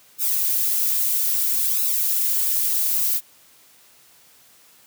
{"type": "noise with flanger", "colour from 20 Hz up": "violet", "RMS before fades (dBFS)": -21, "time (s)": [0.18, 3.21], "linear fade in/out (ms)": 50, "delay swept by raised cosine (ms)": [0.76, 5.56], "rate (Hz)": 0.61, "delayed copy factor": 0.8, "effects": ["white hiss -53 dBFS RMS until 4.86 s", "high-pass 80 Hz 12 dB/octave"]}